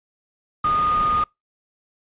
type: tone in noise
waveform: sine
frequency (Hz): 1228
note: D#6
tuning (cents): -23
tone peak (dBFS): -17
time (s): 0.64-1.24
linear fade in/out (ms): 5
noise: pink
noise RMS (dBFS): -31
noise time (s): 0.64-1.24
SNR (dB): +11
effects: noise-tail reverb RT60 0.2 s tail -26 dB re dry + resampled to 8000 Hz